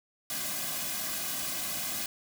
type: noise with comb filter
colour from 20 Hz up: white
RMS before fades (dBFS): -34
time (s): 0.3-2.06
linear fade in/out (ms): 2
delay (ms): 2.2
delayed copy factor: -0.95
effects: none